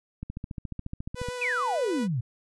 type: click train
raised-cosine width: 5 ms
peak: -22 dBFS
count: 16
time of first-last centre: 0.23-1.286 s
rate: 14.2 Hz
type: tone with vibrato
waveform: sawtooth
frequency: 493.9 Hz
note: B4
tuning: in tune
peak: -29 dBFS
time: 1.15-2.08 s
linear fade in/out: 50 ms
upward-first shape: square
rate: 6.6 Hz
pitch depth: 12 cents each way
type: exponential sweep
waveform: sine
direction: down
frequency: 2633 to 110 Hz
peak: -25 dBFS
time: 1.41-2.21 s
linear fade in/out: 10 ms
effects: resampled to 24000 Hz